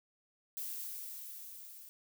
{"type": "noise with level ramp", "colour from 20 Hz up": "violet", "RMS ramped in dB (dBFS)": [-40, -53], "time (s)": [0.57, 1.89], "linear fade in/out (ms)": 0, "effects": []}